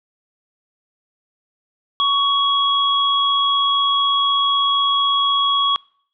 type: tone pair together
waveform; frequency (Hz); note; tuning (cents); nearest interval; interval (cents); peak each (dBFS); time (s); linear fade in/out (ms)
sine; 1121 / 3323; C#6 / G#7; +19 / 0; octave + perfect fifth; 1881; -17; 2-5.76; 0
effects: noise-tail reverb RT60 0.6 s tail -25 dB re dry